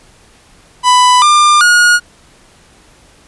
45% pulse tone with pitch steps, 995 / 1197 / 1440 Hz, B5 / D6 / F#6, +13 / +33 / -47 cents, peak -5 dBFS, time 0.83-2 s, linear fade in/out 50 ms, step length 390 ms, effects pink hiss -45 dBFS RMS until 3.27 s + resampled to 24000 Hz

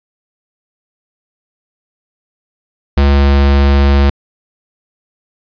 square tone with pitch glide, 70.2 to 69.8 Hz, C#2 to C#2, +22 to +13 cents, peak -7 dBFS, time 2.97-4.1 s, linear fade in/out 5 ms, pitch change -9 cents, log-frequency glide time 3.11-3.25 s, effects resampled to 11025 Hz

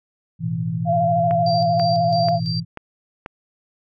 sine chord, A suspended second, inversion none, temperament just, 110 / 123.75 / 165 Hz, A2 / B2 / E3, 0 / +4 / +2 cents, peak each -28 / -27 / -23 dBFS, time 0.39-2.65 s, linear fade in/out 50 ms
sine tone with vibrato, 687 Hz, F5, 29 cents flat, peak -16 dBFS, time 0.85-2.4 s, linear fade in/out 50 ms, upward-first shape square, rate 13 Hz, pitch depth 26 cents each way
click train, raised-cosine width 0.5 ms, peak -16 dBFS, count 5, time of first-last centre 1.31-3.261 s, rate 2.05 Hz
sine tone with tremolo, 4699 Hz, D8, in tune, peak -26 dBFS, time 1.46-2.6 s, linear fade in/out 5 ms, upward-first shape square, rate 3 Hz, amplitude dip 70%
effects none

